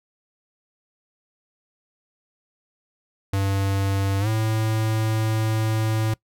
square tone with pitch glide, 98 to 110 Hz, G2 to A2, 0 to 0 cents, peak -21 dBFS, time 3.33-6.14 s, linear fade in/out 5 ms, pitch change +200 cents, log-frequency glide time 4.2-4.28 s, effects noise-tail reverb RT60 0.1 s tail -22 dB re dry

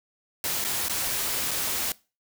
white noise with dropouts, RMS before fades -28 dBFS, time 0.44-1.92 s, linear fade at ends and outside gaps 1 ms, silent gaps 0.642-0.648 / 0.884-0.896 / 1.509-1.513 s, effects noise-tail reverb RT60 0.3 s tail -21 dB re dry

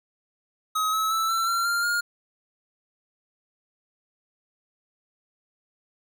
square tone with pitch steps, 1270 / 1293.7 / 1317.8 / 1342.4 / 1367.5 / 1393 / 1419 Hz, D#6 / E6 / E6 / E6 / F6 / F6 / F6, +35 / -33 / -1 / +31 / -37 / -5 / +27 cents, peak -23 dBFS, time 0.75-2.01 s, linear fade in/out 10 ms, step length 180 ms, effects none

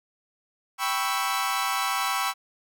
sawtooth chord, C# half-diminished seventh, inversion second, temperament equal, 784 / 987.8 / 1108.7 / 1318.5 Hz, G5 / B5 / C#6 / E6, 0 / 0 / 0 / 0 cents, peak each -27 / -27 / -26 / -26 dBFS, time 0.78-2.34 s, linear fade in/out 50 ms, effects none

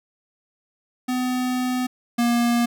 square tone pair in turn, 252.1 / 237.5 Hz, B3 / A#3, +36 / +33 cents, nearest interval minor second, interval 103 cents, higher first, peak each -22 / -18 dBFS, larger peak second, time 1.08-1.87 / 2.18-2.66 s, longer first, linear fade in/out 10 ms, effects none

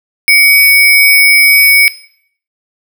sine tone with sample-and-hold, 2249 Hz, C#7, 24 cents sharp, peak -3 dBFS, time 0.28-1.88 s, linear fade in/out 0 ms, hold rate 7350 Hz, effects noise-tail reverb RT60 0.6 s tail -17 dB re dry

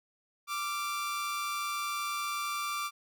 sawtooth tone pair together, 1174.7 / 1374.2 Hz, D6 / F6, 0 / -28 cents, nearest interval minor third, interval 272 cents, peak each -29 / -38 dBFS, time 0.47-2.91 s, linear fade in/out 50 ms, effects none

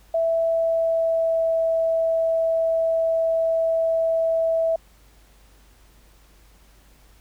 sine tone with pitch glide, 659.3 to 654.7 Hz, E5 to E5, 0 to -12 cents, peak -18 dBFS, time 0.14-4.76 s, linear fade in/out 5 ms, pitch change -12 cents, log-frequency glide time 0.44-1.55 s, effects added 50 Hz sine -52 dBFS peak until 7.2 s + pink hiss -57 dBFS RMS until 7.2 s

